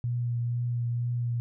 sine tone with vibrato, 120 Hz, B2, 49 cents flat, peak -26 dBFS, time 0.04-1.4 s, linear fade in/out 0 ms, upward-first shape triangle, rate 2.1 Hz, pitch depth 19 cents each way, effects none

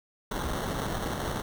pink noise with sample-and-hold, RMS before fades -32 dBFS, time 0.31-1.42 s, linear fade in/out 5 ms, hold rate 2450 Hz, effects none

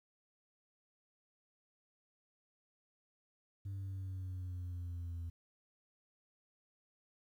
sine exponential sweep, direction down, 98.6 to 83.9 Hz, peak -37 dBFS, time 3.65-5.3 s, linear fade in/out 10 ms, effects tanh soft clip ceiling -39 dBFS + 12-bit

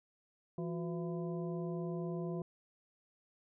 harmonic tone with a mistuned harmonic, 168 Hz, E3, 33 cents sharp, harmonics 1 / 2 / 3 / 4 / 6, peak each -38 / -41 / -48 / -48 / -54 dBFS, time 0.58-2.42 s, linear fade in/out 2 ms, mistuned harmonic 2, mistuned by +120 cents, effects none

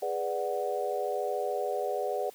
sine chord, G# half-diminished seventh, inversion none, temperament equal with one note detuned, 412.9 / 493.9 / 587.3 / 740 Hz, G#4 / B4 / D5 / F#5, -10 / 0 / 0 / 0 cents, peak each -34 dBFS, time 0.02-2.3 s, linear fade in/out 5 ms, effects white hiss -55 dBFS RMS until 2.34 s + high-pass 150 Hz 12 dB/octave

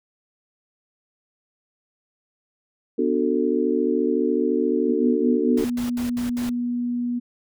sine chord, B minor seventh, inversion none, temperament just, 246.9 / 296.3 / 370.4 / 444.5 Hz, B3 / D4 / F#4 / A4, 0 / +15 / +2 / +18 cents, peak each -24 dBFS, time 2.98-5.65 s, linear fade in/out 10 ms
sine tone, 242.4 Hz, B3, 32 cents flat, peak -22 dBFS, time 4.88-7.2 s, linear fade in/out 20 ms
pink noise bursts, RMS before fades -36 dBFS, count 5, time 5.57-6.496 s, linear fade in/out 5 ms, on 130 ms, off 69 ms
effects none

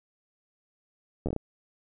slowing click train, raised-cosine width 2 ms, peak -17 dBFS, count 6, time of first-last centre 1.26-1.363 s, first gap 11 ms, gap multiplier 1.32, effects none

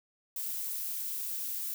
violet noise, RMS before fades -36 dBFS, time 0.36-1.74 s, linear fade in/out 2 ms, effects none

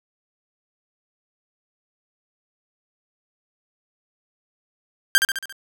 sawtooth tone with echo, 1585 Hz, G6, 19 cents sharp, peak -7 dBFS, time 5.15-5.18 s, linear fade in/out 0 ms, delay 69 ms, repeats 5, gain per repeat -5 dB, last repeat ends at 5.525 s, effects none

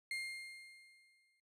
35% pulse tone with exponential decay, 2120 Hz, C7, 22 cents sharp, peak -36 dBFS, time 0.11-1.4 s, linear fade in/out 2 ms, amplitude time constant 280 ms, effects noise-tail reverb RT60 0.1 s tail -17 dB re dry + low-pass 10000 Hz 12 dB/octave

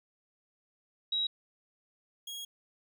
sine / sawtooth tone pair in turn, 3846 / 3294 Hz, B7 / G#7, -47 / -15 cents, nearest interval minor third, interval 268 cents, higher first, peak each -28 / -36 dBFS, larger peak first, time 1.12-1.27 / 2.27-2.45 s, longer second, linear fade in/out 5 ms, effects none

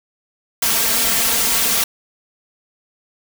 white noise with comb filter, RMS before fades -17 dBFS, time 0.62-1.84 s, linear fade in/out 5 ms, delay 4.4 ms, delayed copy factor +0.95, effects none

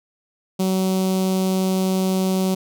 sawtooth tone with notch filter, 188.3 Hz, F#3, 31 cents sharp, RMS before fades -20 dBFS, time 0.59-2.55 s, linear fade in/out 10 ms, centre 1700 Hz, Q 0.56, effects none

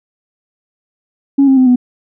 sine tone with pitch steps, 277.2 / 267.1 / 257.4 / 248.1 Hz, C#4 / C4 / C4 / B3, 0 / +36 / -28 / +8 cents, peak -4 dBFS, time 1.38-1.76 s, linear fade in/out 10 ms, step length 95 ms, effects tanh soft clip ceiling -2 dBFS

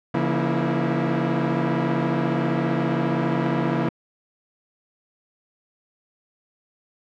sawtooth tone cluster, 140.1 / 170.8 / 236.5 / 326.7 Hz, C#3 / F3 / A#3 / E4, +19 / -38 / +25 / -15 cents, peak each -22 dBFS, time 0.14-3.89 s, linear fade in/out 5 ms, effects low-pass 2000 Hz 12 dB/octave

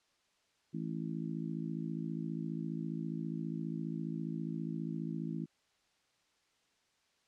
harmonic tone, 54.8 Hz, A1, 6 cents flat, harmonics 3 / 4 / 5 / 6, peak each -39 / -41 / -43 / -45 dBFS, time 0.73-5.46 s, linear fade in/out 20 ms, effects white hiss -74 dBFS RMS until 7.27 s + low-pass 6000 Hz 12 dB/octave

